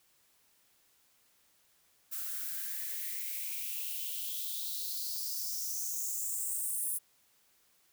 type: noise with high-pass filter sweep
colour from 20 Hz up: violet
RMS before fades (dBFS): -37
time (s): 2.11-6.99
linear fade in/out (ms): 20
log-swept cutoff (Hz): 1300 to 10000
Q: 5.3
effects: white hiss -69 dBFS RMS until 7.92 s